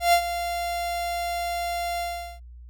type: tone with ADSR envelope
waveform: 45% pulse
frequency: 693 Hz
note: F5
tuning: 14 cents flat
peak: -14 dBFS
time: 0-2.4 s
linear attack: 130 ms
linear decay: 77 ms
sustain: -12 dB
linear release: 400 ms
effects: added 60 Hz sine -41 dBFS peak until 2.69 s